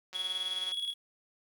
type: click train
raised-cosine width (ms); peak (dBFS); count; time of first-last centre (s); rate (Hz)
0.2; -29; 110; 0.13-0.719; 185
type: tone with tremolo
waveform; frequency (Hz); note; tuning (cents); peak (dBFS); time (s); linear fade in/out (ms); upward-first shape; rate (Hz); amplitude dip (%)
triangle; 3351; G#7; +15; -29; 0.14-0.94; 20; square; 19; 50
effects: high-pass 400 Hz 12 dB/octave + 10-bit